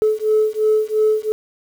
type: beating tone pair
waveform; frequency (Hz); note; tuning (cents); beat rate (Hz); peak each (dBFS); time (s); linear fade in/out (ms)
sine; 430 / 432.9; A4 / A4; -40 / -28; 2.9; -16; 0.02-1.32; 0
effects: tanh soft clip ceiling -8 dBFS + 7-bit